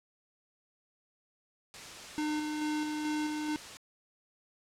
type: noise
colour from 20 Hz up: white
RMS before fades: -45 dBFS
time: 1.74-3.77 s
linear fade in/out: 0 ms
type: tone with tremolo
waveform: square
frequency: 303.3 Hz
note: D#4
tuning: 44 cents flat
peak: -31 dBFS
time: 2.18-3.56 s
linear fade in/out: 0 ms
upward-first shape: square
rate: 2.3 Hz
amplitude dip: 30%
effects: low-pass 7000 Hz 12 dB/octave